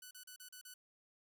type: tone bursts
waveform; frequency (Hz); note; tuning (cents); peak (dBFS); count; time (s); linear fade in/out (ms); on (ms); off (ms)
5% pulse; 1490; F#6; +12; -40; 6; 0.02-0.74; 5; 90; 36
effects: 13-bit